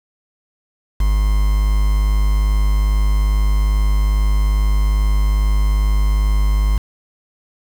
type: tone with quantisation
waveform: triangle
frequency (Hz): 51.2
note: G#1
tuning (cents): -24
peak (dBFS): -10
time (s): 1-6.78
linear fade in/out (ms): 5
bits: 5
effects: none